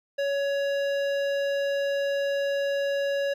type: tone with hard clipping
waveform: sine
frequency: 560 Hz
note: C#5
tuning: 18 cents sharp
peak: -26 dBFS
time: 0.18-3.34 s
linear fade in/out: 10 ms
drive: 14 dB
effects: none